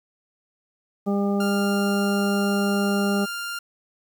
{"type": "harmonic tone", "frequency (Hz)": 200.7, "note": "G3", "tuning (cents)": 41, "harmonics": [1, 2, 3, 4, 6], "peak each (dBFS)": [-21, -27, -31, -33, -37], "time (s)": [1.06, 3.26], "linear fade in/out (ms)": 20}
{"type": "tone", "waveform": "sawtooth", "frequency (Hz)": 1396.9, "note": "F6", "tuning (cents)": 0, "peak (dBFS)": -25, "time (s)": [1.4, 3.59], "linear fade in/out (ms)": 5}
{"effects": ["9-bit"]}